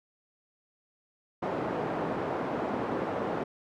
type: band-pass noise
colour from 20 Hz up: pink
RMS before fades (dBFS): -32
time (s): 1.42-3.44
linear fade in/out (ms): 10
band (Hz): 250 to 930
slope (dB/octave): 12
effects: none